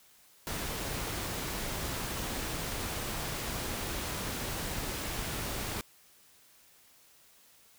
pink noise, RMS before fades -36 dBFS, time 0.47-5.81 s, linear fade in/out 0 ms, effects white hiss -61 dBFS RMS until 7.78 s

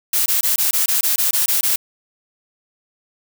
blue noise bursts, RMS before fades -17 dBFS, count 11, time 0.13-1.76 s, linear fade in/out 5 ms, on 130 ms, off 20 ms, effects none

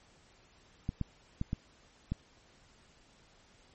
clicks, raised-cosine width 5 ms, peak -20 dBFS, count 5, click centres 0.891 / 1.013 / 1.414 / 1.531 / 2.12 s, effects pink hiss -63 dBFS RMS until 3.74 s + MP3 32 kbps

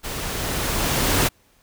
pink noise with level ramp, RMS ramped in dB -30 to -18 dBFS, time 0.03-1.29 s, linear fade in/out 20 ms, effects pink hiss -59 dBFS RMS until 1.62 s

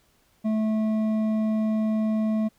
sine tone with hard clipping, 217.6 Hz, A3, 19 cents flat, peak -23 dBFS, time 0.44-2.49 s, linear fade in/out 20 ms, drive 7 dB, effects pink hiss -64 dBFS RMS until 2.58 s

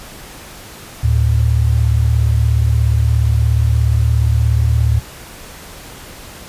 sine tone pair together, 74.92 / 111.9 Hz, D2 / A2, +35 / +30 cents, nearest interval perfect fifth, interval 695 cents, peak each -13 dBFS, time 1.03-5 s, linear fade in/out 10 ms, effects pink hiss -35 dBFS RMS until 6.48 s + resampled to 32000 Hz

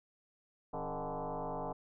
sine tone with frequency modulation, 123.4 Hz, B2, 1 cent flat, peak -36 dBFS, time 0.73-1.73 s, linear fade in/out 10 ms, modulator 148 Hz, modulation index 6.1, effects none

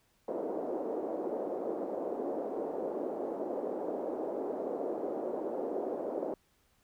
white band-pass noise, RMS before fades -36 dBFS, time 0.28-6.34 s, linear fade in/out 2 ms, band 300 to 580 Hz, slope 24 dB/octave, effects pink hiss -71 dBFS RMS until 6.83 s

